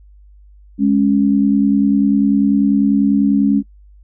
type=tone pair together; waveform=sine; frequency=207.1 / 277.2 Hz; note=G#3 / C#4; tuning=-5 / 0 cents; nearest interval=perfect fourth; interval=505 cents; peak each=-13 dBFS; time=0.78-3.63 s; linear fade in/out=50 ms; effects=noise-tail reverb RT60 0.1 s tail -24 dB re dry + added 50 Hz sine -41 dBFS peak until 4.03 s